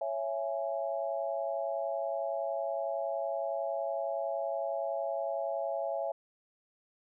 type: chord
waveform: sine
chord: C# minor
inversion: none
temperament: just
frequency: 554.4 / 665.2 / 831.5 Hz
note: C#5 / E5 / G#5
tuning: 0 / +16 / +2 cents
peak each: -35 / -34 / -39 dBFS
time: 0.01-6.12 s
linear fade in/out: 5 ms
effects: none